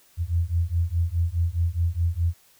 sine beating tone pair, 82.7 / 87.5 Hz, E2 / F2, +6 / +4 cents, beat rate 4.8 Hz, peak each -24 dBFS, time 0.17-2.34 s, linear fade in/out 50 ms, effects white hiss -58 dBFS RMS until 2.59 s

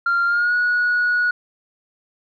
sine tone with pitch glide, 1389 to 1458.9 Hz, F6 to F#6, -10 to -25 cents, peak -14 dBFS, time 0.06-1.31 s, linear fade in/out 5 ms, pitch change +85 cents, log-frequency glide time 0.26-0.54 s, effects tanh soft clip ceiling -13 dBFS

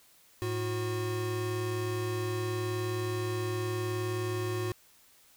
square tone pair together, 107.9 / 362.9 Hz, A2 / F#4, -33 / -34 cents, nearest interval octave + major sixth, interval 2099 cents, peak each -34 / -34 dBFS, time 0.42-4.72 s, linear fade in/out 0 ms, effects white hiss -61 dBFS RMS until 5.36 s

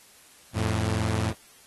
sawtooth tone pair together, 87.2 / 110 Hz, F2 / A2, -2 / 0 cents, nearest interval major third, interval 402 cents, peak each -24 / -22 dBFS, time 0.53-1.34 s, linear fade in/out 50 ms, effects white hiss -54 dBFS RMS until 1.66 s + AAC 32 kbps

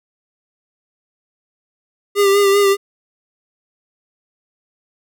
square tone with vibrato, 400.1 Hz, G4, 35 cents sharp, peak -11 dBFS, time 2.15-2.77 s, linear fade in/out 50 ms, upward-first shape sine, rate 5.1 Hz, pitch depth 34 cents each way, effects none

